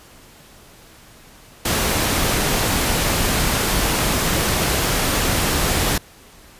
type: noise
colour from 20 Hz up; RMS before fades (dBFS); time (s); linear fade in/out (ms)
pink; -19; 1.65-5.98; 5
effects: pink hiss -46 dBFS RMS until 6.59 s + resampled to 32000 Hz